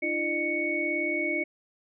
sine tone cluster, 300.5 / 338.5 / 607 / 2224 Hz, D4 / E4 / D#5 / C#7, +40 / +46 / -43 / +5 cents, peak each -34 / -32 / -34 / -28 dBFS, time 0.02-1.44 s, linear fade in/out 10 ms, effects none

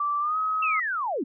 sine tone with pitch glide, 1167 to 1272.6 Hz, D6 to D#6, -11 to +39 cents, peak -23 dBFS, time 0-0.8 s, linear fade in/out 5 ms, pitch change +150 cents, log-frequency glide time 0.2-0.37 s
sine linear sweep, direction down, 2726 to 220 Hz, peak -25 dBFS, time 0.62-1.24 s, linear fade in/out 10 ms
effects none

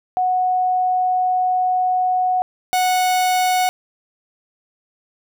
sine / 45% pulse tone pair in turn, 736 / 736 Hz, F#5 / F#5, -9 / -9 cents, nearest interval unison, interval 0 cents, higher neither, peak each -15 dBFS, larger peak neither, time 0.17-2.42 / 2.73-3.69 s, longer first, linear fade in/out 0 ms, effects none

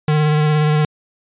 square tone with vibrato, 151.8 Hz, D#3, 42 cents flat, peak -13 dBFS, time 0.08-0.85 s, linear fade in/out 2 ms, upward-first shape sine, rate 17 Hz, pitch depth 19 cents each way, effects resampled to 8000 Hz

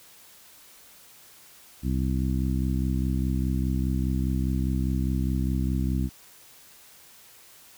harmonic tone, 64.9 Hz, C2, 13 cents flat, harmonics 1 / 2 / 3 / 4 / 5, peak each -26 / -29 / -30 / -32 / -37 dBFS, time 1.82-6.1 s, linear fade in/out 50 ms, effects white hiss -52 dBFS RMS until 7.77 s

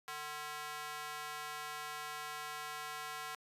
square tone with high-pass filter, 150 Hz, D3, 37 cents sharp, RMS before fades -44 dBFS, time 0.08-3.35 s, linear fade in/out 0 ms, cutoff 1100 Hz, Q 1.4, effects resampled to 32000 Hz + 11-bit

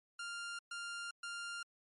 sawtooth tone bursts, 1396.9 Hz, F6, in tune, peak -38 dBFS, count 3, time 0.19-1.63 s, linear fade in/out 5 ms, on 400 ms, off 120 ms, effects MP3 48 kbps

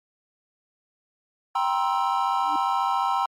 triangle chord, C dominant seventh, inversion second, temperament equal with one note detuned, 784 / 951.9 / 1046.5 / 1318.5 Hz, G5 / Bb5 / C6 / E6, 0 / +36 / 0 / 0 cents, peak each -24 / -24 / -25 / -27 dBFS, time 1.55-3.26 s, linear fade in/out 5 ms
sine tone with exponential growth, 300 Hz, D4, 37 cents sharp, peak -30 dBFS, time 2.37-2.56 s, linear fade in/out 2 ms, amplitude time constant 40 ms
effects MP3 64 kbps

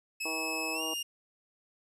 sawtooth tone with pitch glide, 2589 to 2823 Hz, E7 to F7, -32 to +18 cents, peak -30 dBFS, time 0.2-1.03 s, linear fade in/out 10 ms, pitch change +150 cents, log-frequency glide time 0.73-0.82 s
harmonic tone, 160 Hz, D#3, 49 cents sharp, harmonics 2 / 3 / 4 / 5 / 6 / 7, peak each -40 / -42 / -43 / -44 / -45 / -45 dBFS, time 0.25-0.94 s, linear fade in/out 5 ms
effects resampled to 32000 Hz + 11-bit

